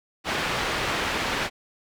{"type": "low-pass noise", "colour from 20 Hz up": "white", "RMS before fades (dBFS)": -27, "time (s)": [0.24, 1.5], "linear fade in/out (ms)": 50, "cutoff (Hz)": 2500, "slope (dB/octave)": 12, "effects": []}